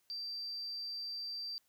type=tone; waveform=sine; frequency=4687 Hz; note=D8; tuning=4 cents flat; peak=-38 dBFS; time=0.1-1.58 s; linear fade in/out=0 ms; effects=tanh soft clip ceiling -34 dBFS + white hiss -75 dBFS RMS until 1.68 s